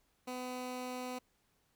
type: tone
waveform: 15% pulse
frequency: 251.7 Hz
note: B3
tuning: 33 cents sharp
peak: -33 dBFS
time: 0.27-1.19 s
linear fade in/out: 10 ms
effects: pink hiss -75 dBFS RMS until 1.75 s